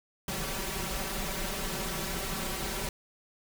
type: noise with comb filter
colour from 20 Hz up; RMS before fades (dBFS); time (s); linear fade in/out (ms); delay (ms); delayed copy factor
pink; -34; 0.28-2.89; 2; 5.2; +0.9
effects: none